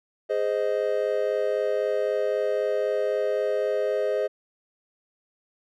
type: chord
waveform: triangle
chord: Ab major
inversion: none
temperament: just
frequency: 415.3 / 519.1 / 623 Hz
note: Ab4 / C5 / Eb5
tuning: 0 / -14 / +2 cents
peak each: -25 dBFS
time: 0.29-4.28 s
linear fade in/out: 20 ms
effects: none